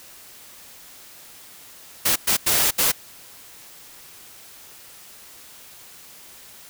white noise bursts at uneven times, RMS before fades -19 dBFS, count 4, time 2.05-2.16 / 2.27-2.37 / 2.46-2.71 / 2.78-2.92 s, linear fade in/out 10 ms, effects white hiss -45 dBFS RMS until 6.69 s

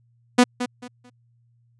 sawtooth tone with echo, 246.8 Hz, B3, 1 cent flat, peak -7 dBFS, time 0.38-0.44 s, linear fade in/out 10 ms, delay 220 ms, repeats 3, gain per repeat -12 dB, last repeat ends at 1.1 s, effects added 118 Hz sine -58 dBFS peak until 1.79 s + resampled to 22050 Hz

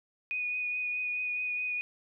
sine tone with vibrato, 2476 Hz, D#7, 9 cents flat, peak -30 dBFS, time 0.31-1.81 s, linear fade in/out 0 ms, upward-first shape triangle, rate 4.7 Hz, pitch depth 19 cents each way, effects none

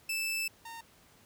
sawtooth tone pair in turn, 2637 / 917.9 Hz, E7 / A#5, 0 / -27 cents, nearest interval octave + tritone, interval 1827 cents, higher first, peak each -28 / -39 dBFS, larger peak first, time 0.09-0.48 / 0.65-0.81 s, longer first, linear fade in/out 5 ms, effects pink hiss -61 dBFS RMS until 1.25 s + high-pass 60 Hz 12 dB/octave

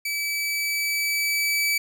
sawtooth tone with level ramp, 2300 Hz, D7, 37 cents flat, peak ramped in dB -22 to -17 dBFS, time 0.05-1.78 s, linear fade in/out 5 ms, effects none

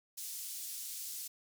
white band-pass noise, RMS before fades -43 dBFS, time 0.17-1.28 s, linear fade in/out 10 ms, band 5100 to 15000 Hz, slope 12 dB/octave, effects none

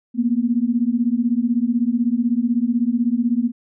sine beating tone pair, 230.1 / 246.1 Hz, A#3 / B3, -22 / -6 cents, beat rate 16 Hz, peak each -19 dBFS, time 0.14-3.52 s, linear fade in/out 50 ms, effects none

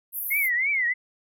white band-pass noise, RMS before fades -31 dBFS, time 0.12-0.5 s, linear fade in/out 50 ms, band 11000 to 15000 Hz, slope 96 dB/octave
sine tone with vibrato, 2093 Hz, C7, in tune, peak -21 dBFS, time 0.3-0.94 s, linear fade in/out 20 ms, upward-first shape triangle, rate 3.1 Hz, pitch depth 200 cents each way
effects none

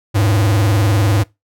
square tone with vibrato, 103.4 Hz, G#2, 7 cents flat, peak -12 dBFS, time 0.14-1.24 s, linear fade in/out 20 ms, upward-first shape sine, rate 20 Hz, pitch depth 180 cents each way, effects noise-tail reverb RT60 0.2 s tail -22 dB re dry

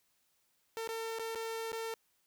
sawtooth tone with dropouts, 451.5 Hz, A4, 45 cents sharp, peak -33 dBFS, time 0.77-1.94 s, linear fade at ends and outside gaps 0 ms, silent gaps 0.875-0.89 / 1.187-1.195 / 1.349-1.356 / 1.719-1.729 s, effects white hiss -75 dBFS RMS until 2.26 s

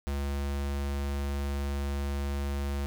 square tone, 70.3 Hz, C#2, 25 cents sharp, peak -30 dBFS, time 0.07-2.86 s, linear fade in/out 0 ms, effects 11-bit

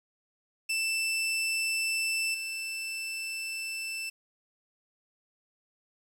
sawtooth tone with level steps, 2657 Hz, E7, 13 cents sharp, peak -24 / -30 dBFS, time 0.69-4.1 s, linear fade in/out 10 ms, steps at 2.34 s, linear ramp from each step 5 ms, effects low-pass 12000 Hz 12 dB/octave + 9-bit

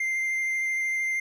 triangle tone with vibrato, 2093 Hz, C7, in tune, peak -23 dBFS, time 0-1.2 s, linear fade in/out 5 ms, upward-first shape sine, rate 13 Hz, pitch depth 10 cents each way, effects none

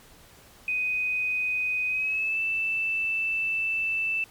sine tone with pitch glide, 2500 to 2649 Hz, D#7 to E7, +8 to +8 cents, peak -24 dBFS, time 0.68-4.24 s, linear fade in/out 2 ms, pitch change +100 cents, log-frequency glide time 1.88-2.4 s, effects pink hiss -53 dBFS RMS until 4.3 s + MP3 96 kbps

